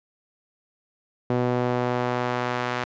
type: tone with band-pass filter sweep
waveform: sawtooth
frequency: 123.47 Hz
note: B2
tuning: in tune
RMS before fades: -25 dBFS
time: 1.3-2.84 s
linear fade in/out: 0 ms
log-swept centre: 430 to 1500 Hz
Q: 0.79
effects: resampled to 16000 Hz